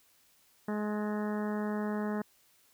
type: harmonic tone with a mistuned harmonic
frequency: 210.4 Hz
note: G#3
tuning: 23 cents sharp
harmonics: 1 / 2 / 3 / 4 / 5 / 6 / 7 / 8 / 9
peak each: -32 / -38 / -42 / -44 / -46 / -48 / -49 / -50 / -51 dBFS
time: 0.68-2.22 s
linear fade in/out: 5 ms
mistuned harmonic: 9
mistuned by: -43 cents
effects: white hiss -66 dBFS RMS until 2.73 s